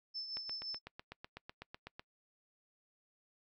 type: tone with tremolo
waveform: sine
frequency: 5274 Hz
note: E8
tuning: in tune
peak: -38 dBFS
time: 0.14-0.79 s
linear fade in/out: 20 ms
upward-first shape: triangle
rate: 5.8 Hz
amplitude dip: 60%
type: click train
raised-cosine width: 0.3 ms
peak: -30 dBFS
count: 14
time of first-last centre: 0.37-1.995 s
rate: 8 Hz
effects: noise-tail reverb RT60 0.1 s tail -24 dB re dry